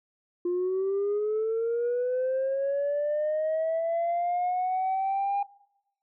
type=linear sweep; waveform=sine; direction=up; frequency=349.2 to 809 Hz; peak=-23 dBFS; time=0.45-5.43 s; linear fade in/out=5 ms; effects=noise-tail reverb RT60 0.9 s tail -22 dB re dry + tanh soft clip ceiling -22 dBFS